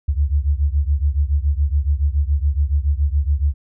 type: beating tone pair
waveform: sine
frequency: 69.3 / 76.4 Hz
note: C#2 / D#2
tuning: 0 / -31 cents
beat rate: 7.1 Hz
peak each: -17 / -19 dBFS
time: 0.08-3.54 s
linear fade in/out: 10 ms
effects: none